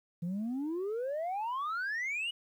sine exponential sweep, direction up, 164.81 to 2960 Hz, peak -30 dBFS, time 0.22-2.31 s, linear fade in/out 10 ms, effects tanh soft clip ceiling -31 dBFS + 11-bit

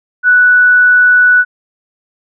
sine tone, 1480 Hz, F#6, in tune, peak -4 dBFS, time 0.23-1.45 s, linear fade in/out 50 ms, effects none

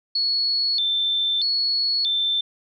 sine tone with vibrato, 3942 Hz, B7, 4 cents flat, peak -19 dBFS, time 0.15-2.41 s, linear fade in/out 5 ms, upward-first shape square, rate 0.79 Hz, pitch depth 180 cents each way, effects none

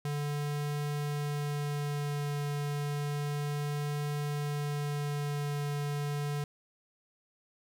square tone with vibrato, 145.8 Hz, D3, 12 cents flat, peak -32 dBFS, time 0.05-6.44 s, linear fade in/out 2 ms, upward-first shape triangle, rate 0.31 Hz, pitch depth 9 cents each way, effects none

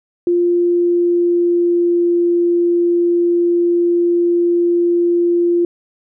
sine tone with pitch glide, 349.2 to 346.2 Hz, F4 to F4, 0 to -15 cents, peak -11 dBFS, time 0.27-5.65 s, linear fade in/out 2 ms, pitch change -15 cents, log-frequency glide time 0.43-2.14 s, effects none

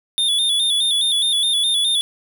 square tone with vibrato, 3520 Hz, A7, in tune, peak -16 dBFS, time 0.18-2.01 s, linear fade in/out 0 ms, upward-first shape square, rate 4.8 Hz, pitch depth 54 cents each way, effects none

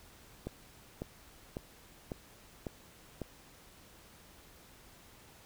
click train, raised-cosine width 2 ms, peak -24 dBFS, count 6, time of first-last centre 0.47-3.217 s, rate 1.82 Hz, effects pink hiss -58 dBFS RMS until 5.45 s

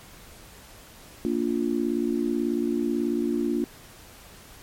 sine chord, Bb major, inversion none, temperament just, 233.1 / 291.4 / 349.6 Hz, Bb3 / D4 / F4, 0 / -13 / +2 cents, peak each -27 dBFS, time 1.25-3.64 s, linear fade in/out 0 ms, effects pink hiss -48 dBFS RMS until 4.62 s + MP3 64 kbps

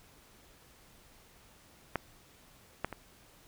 clicks, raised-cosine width 0.5 ms, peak -15 / -16 / -25 dBFS, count 3, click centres 1.957 / 2.846 / 2.927 s, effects pink hiss -60 dBFS RMS until 3.47 s

